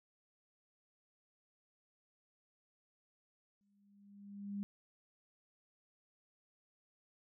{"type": "tone with exponential growth", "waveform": "sine", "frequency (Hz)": 201.3, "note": "G3", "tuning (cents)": 46, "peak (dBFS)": -36, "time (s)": [3.61, 4.63], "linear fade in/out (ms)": 0, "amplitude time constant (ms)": 220, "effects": []}